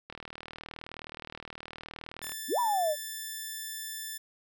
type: click train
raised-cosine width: 0.3 ms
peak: -25 dBFS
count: 88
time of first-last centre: 0.1-2.319 s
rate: 39.2 Hz
type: tone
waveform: 5% pulse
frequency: 1760 Hz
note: A6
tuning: in tune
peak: -26 dBFS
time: 2.22-4.18 s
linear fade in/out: 10 ms
type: exponential two-way sweep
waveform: sine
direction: up then down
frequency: 220 to 1000 to 572 Hz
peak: -25 dBFS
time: 2.48-2.96 s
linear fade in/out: 50 ms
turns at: 2.59 s
effects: none